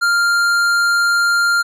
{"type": "tone with tanh clipping", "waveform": "sine", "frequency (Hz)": 1396.9, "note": "F6", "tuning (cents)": 0, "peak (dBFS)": -14, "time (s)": [0.01, 1.63], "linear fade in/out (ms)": 20, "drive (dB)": 14, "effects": []}